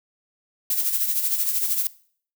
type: noise with tremolo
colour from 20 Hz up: violet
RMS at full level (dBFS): -21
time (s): 0.7-1.87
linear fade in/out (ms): 2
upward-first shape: sine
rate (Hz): 13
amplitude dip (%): 55
effects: noise-tail reverb RT60 0.5 s tail -19 dB re dry